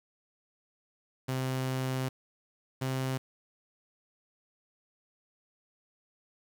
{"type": "tone pair in turn", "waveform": "sawtooth", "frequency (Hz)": [130.4, 131.31], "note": ["C3", "C3"], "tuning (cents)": [-5, 7], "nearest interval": "unison", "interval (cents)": 12, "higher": "second", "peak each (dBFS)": -26, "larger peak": "neither", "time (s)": [[1.28, 2.09], [2.81, 3.18]], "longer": "first", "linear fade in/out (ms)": 10, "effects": ["9-bit"]}